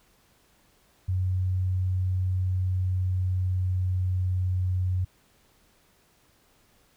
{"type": "tone with pitch glide", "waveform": "sine", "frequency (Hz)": [92.5, 91.75], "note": ["F#2", "F#2"], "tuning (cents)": [0, -14], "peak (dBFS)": -23, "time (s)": [1.08, 5.05], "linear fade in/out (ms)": 10, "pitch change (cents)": -14, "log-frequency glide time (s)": [2.4, 4.64], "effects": ["pink hiss -63 dBFS RMS until 6.96 s"]}